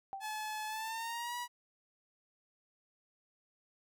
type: tone with exponential decay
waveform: sine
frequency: 780 Hz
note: G5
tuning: 9 cents flat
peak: -36 dBFS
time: 0.13-0.42 s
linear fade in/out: 0 ms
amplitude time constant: 63 ms
type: tone with pitch glide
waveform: sawtooth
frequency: 859 to 969.8 Hz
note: A5 to B5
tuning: -42 to -32 cents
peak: -34 dBFS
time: 0.2-1.48 s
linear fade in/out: 50 ms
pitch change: +210 cents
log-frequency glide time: 0.67-1.36 s
effects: none